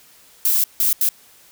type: noise bursts at uneven times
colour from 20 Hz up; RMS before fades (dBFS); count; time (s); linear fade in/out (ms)
violet; -17; 3; 0.45-0.64 / 0.8-0.93 / 1.01-1.09; 2
effects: white hiss -50 dBFS RMS until 1.51 s